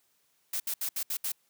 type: noise bursts at uneven times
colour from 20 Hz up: blue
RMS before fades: -32 dBFS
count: 6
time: 0.53-0.6 / 0.67-0.74 / 0.81-0.89 / 0.96-1.03 / 1.1-1.17 / 1.24-1.32 s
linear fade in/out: 5 ms
effects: white hiss -71 dBFS RMS until 1.49 s + high-pass 80 Hz 12 dB/octave